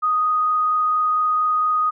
sine tone with frequency modulation, 1244.5 Hz, D#6, in tune, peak -16 dBFS, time 0.02-1.91 s, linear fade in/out 20 ms, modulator 24.3 Hz, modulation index 0.31, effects none

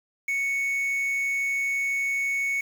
triangle tone with quantisation, 2217 Hz, C#7, in tune, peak -22 dBFS, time 0.28-2.61 s, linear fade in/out 5 ms, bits 7, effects none

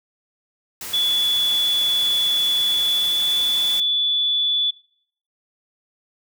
white noise, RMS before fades -32 dBFS, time 0.81-3.8 s, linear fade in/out 2 ms
sine tone with pitch glide, 3433 to 3457 Hz, A7 to A7, -43 to -31 cents, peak -17 dBFS, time 0.93-4.71 s, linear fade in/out 10 ms, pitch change +12 cents, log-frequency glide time 2.68-3.36 s
effects noise-tail reverb RT60 0.6 s tail -20 dB re dry

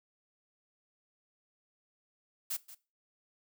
blue noise with echo, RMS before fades -35 dBFS, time 2.5-2.57 s, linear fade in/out 10 ms, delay 180 ms, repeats 1, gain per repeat -15 dB, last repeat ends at 2.75 s, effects noise-tail reverb RT60 0.3 s tail -19 dB re dry

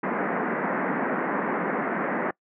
pink band-pass noise, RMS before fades -27 dBFS, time 0.03-2.31 s, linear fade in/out 5 ms, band 180 to 2000 Hz, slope 48 dB/octave, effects noise-tail reverb RT60 0.1 s tail -24 dB re dry

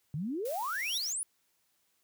sine exponential sweep, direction up, 136.6 to 10548 Hz, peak -32 dBFS, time 0.14-1.23 s, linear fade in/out 0 ms
blue noise, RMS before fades -45 dBFS, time 0.45-1.13 s, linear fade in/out 5 ms
sawtooth tone with exponential growth, 5610 Hz, F8, 7 cents sharp, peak -29 dBFS, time 0.57-0.98 s, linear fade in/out 5 ms, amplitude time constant 87 ms
effects white hiss -74 dBFS RMS until 2.03 s + high-pass 60 Hz 12 dB/octave

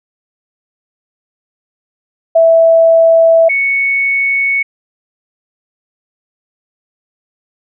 sine tone pair in turn, 658 / 2217 Hz, E5 / C#7, -3 / 0 cents, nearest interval octave + major sixth, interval 2103 cents, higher second, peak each -4 / -10 dBFS, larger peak first, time 2.35-3.49 / 3.49-4.63 s, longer neither, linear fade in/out 10 ms, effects none

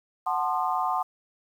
sine chord, F# diminished seventh, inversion none, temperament equal with one note detuned, 740 / 880 / 1046.5 / 1215.4 Hz, F#5 / A5 / C6 / Eb6, 0 / 0 / 0 / -41 cents, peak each -28 / -30 / -29 / -31 dBFS, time 0.26-1.03 s, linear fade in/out 10 ms, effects 9-bit

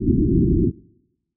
white low-pass noise, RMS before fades -17 dBFS, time 0-0.72 s, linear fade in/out 50 ms, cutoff 370 Hz, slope 96 dB/octave, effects noise-tail reverb RT60 0.9 s tail -24 dB re dry

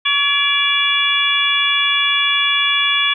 harmonic tone with a mistuned harmonic, 566 Hz, C#5, 36 cents sharp, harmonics 2 / 3 / 4 / 5 / 6, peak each -22 / -23 / -18 / -22 / -17 dBFS, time 0.05-3.14 s, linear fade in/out 10 ms, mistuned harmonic 4, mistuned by +58 cents, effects none

